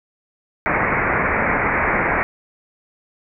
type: low-pass noise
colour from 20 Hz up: white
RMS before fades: -19 dBFS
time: 0.66-2.23 s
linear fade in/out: 0 ms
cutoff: 2300 Hz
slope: 96 dB/octave
effects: none